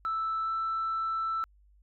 sine tone with pitch glide, 1318.5 to 1326.1 Hz, E6 to E6, 0 to +10 cents, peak -27 dBFS, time 0.05-1.44 s, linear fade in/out 0 ms, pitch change +10 cents, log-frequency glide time 0.44-0.49 s, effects tanh soft clip ceiling -25 dBFS + added 50 Hz sine -58 dBFS peak until 1.82 s

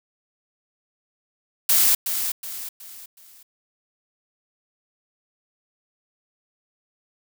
blue noise with echo, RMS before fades -17 dBFS, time 1.69-1.95 s, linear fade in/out 5 ms, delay 370 ms, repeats 4, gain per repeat -8 dB, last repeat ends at 3.43 s, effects none

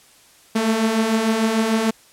sawtooth beating tone pair, 217 / 223.7 Hz, A3 / A3, -24 / +29 cents, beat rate 6.7 Hz, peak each -20 / -14 dBFS, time 0.55-1.91 s, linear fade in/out 10 ms, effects white hiss -51 dBFS RMS until 2.12 s + low-pass 11000 Hz 12 dB/octave

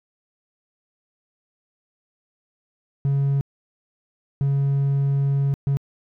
triangle tone bursts at uneven times, 139 Hz, C#3, 5 cents sharp, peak -15 dBFS, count 3, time 3.05-3.41 / 4.41-5.54 / 5.67-5.77 s, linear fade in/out 0 ms, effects tanh soft clip ceiling -11 dBFS

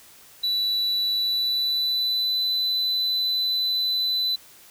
triangle tone with pitch glide, 3951 to 4004 Hz, B7 to B7, 0 to +23 cents, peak -20 dBFS, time 0.43-4.36 s, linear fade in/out 10 ms, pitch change +23 cents, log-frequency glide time 1.14-2.41 s, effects white hiss -50 dBFS RMS until 4.7 s

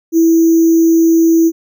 sine tone with sample-and-hold, 329.6 Hz, E4, in tune, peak -6 dBFS, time 0.12-1.52 s, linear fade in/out 50 ms, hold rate 6300 Hz, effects none

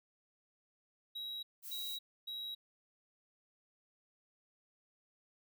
triangle tone bursts, 3855 Hz, B7, 43 cents flat, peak -39 dBFS, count 3, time 1.15-2.55 s, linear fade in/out 10 ms, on 280 ms, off 280 ms
violet noise, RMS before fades -46 dBFS, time 1.62-1.99 s, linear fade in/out 50 ms
effects none

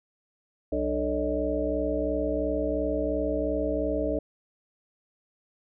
harmonic tone with a mistuned harmonic, 62.9 Hz, B1, 32 cents sharp, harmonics 1 / 3 / 5 / 7 / 9 / 10, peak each -33 / -41 / -30 / -32 / -31 / -31 dBFS, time 0.72-4.19 s, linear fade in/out 5 ms, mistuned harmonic 5, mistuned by -98 cents, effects none

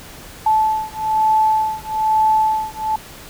sine beating tone pair, 870 / 871.1 Hz, A5 / A5, -20 / -18 cents, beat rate 1.1 Hz, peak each -17 dBFS, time 0.46-2.96 s, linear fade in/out 5 ms, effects pink hiss -38 dBFS RMS until 3.29 s

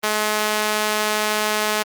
sawtooth tone with high-pass filter, 212.9 Hz, G#3, 43 cents sharp, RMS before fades -21 dBFS, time 0.03-1.83 s, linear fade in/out 10 ms, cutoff 620 Hz, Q 0.55, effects Opus 24 kbps

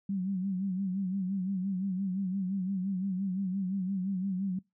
sine tone with vibrato, 190 Hz, F#3, 46 cents sharp, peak -29 dBFS, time 0.09-4.59 s, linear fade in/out 5 ms, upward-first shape sine, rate 5.8 Hz, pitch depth 83 cents each way, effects noise-tail reverb RT60 0.2 s tail -24 dB re dry

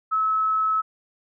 sine tone, 1295 Hz, E6, 31 cents flat, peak -19 dBFS, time 0.11-0.82 s, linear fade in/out 20 ms, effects none

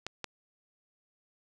clicks, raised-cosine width 0.2 ms, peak -18 dBFS, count 2, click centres 0.066 / 0.243 s, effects none

